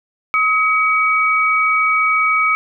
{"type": "tone pair together", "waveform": "sine", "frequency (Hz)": [1271, 2265], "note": ["D#6", "C#7"], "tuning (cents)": [36, 37], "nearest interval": "minor seventh", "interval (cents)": 1001, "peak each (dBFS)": -15, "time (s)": [0.34, 2.55], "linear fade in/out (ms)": 0, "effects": []}